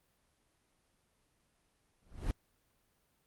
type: noise with exponential growth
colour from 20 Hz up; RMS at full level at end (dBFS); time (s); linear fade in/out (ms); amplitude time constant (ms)
brown; -30; 2.02-2.31; 0; 63
effects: pink hiss -75 dBFS RMS until 3.26 s + Opus 32 kbps